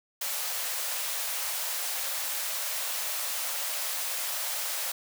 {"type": "high-pass noise", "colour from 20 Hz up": "white", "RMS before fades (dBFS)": -32, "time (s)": [0.21, 4.92], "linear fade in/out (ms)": 5, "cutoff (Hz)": 490, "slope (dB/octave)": 96, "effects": []}